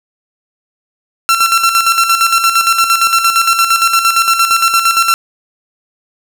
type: tone with tremolo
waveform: sawtooth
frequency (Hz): 1353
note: E6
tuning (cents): +45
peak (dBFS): -3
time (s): 1.29-5.14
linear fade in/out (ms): 0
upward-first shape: square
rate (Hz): 8.7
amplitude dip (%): 55
effects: none